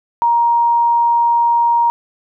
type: tone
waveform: sine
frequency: 940 Hz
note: A#5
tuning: 14 cents sharp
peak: -10 dBFS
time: 0.22-1.9 s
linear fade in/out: 0 ms
effects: none